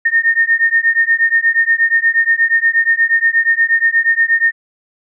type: beating tone pair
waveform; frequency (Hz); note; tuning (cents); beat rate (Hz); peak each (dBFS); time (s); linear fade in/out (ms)
sine; 1827 / 1835.4; A#6 / A#6; -35 / -27; 8.4; -13; 0.05-4.52; 10
effects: none